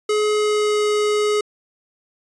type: tone with pitch glide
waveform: square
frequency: 423.1 to 419.9 Hz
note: G#4 to G#4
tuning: +32 to +19 cents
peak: -17 dBFS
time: 0.09-1.41 s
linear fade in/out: 5 ms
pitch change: -13 cents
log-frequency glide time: 0.31-0.86 s
effects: resampled to 22050 Hz